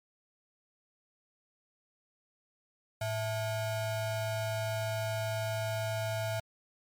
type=ring-modulated tone; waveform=square; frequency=384.1 Hz; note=G4; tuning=35 cents flat; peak=-29 dBFS; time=3.01-6.4 s; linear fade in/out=5 ms; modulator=275 Hz; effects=MP3 96 kbps